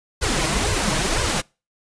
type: noise with flanger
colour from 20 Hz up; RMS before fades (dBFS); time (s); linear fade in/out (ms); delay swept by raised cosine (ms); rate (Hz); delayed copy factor
pink; -21; 0.21-1.42; 20; 1.9 to 6.4; 2; +0.95
effects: noise-tail reverb RT60 0.3 s tail -26 dB re dry + resampled to 22050 Hz